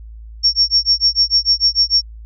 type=tone with tremolo; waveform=sine; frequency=5490 Hz; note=F8; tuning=31 cents flat; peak=-8 dBFS; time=0.43-2.02 s; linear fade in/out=20 ms; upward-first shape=sine; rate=6.7 Hz; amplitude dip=100%; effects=added 55 Hz sine -32 dBFS peak until 2.25 s